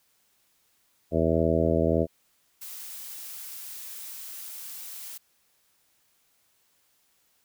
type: harmonic tone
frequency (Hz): 81.5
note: E2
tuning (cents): -19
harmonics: 1 / 2 / 3 / 4 / 5 / 6 / 7 / 8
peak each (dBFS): -29 / -29 / -29 / -29 / -29 / -29 / -29 / -29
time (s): 1.11-2.07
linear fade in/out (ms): 50
type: noise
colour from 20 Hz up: blue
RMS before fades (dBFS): -40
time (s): 2.61-5.18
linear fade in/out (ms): 10
effects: white hiss -68 dBFS RMS until 7.44 s